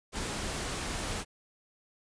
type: noise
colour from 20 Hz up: pink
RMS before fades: -35 dBFS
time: 0.12-1.25 s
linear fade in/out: 50 ms
effects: resampled to 22050 Hz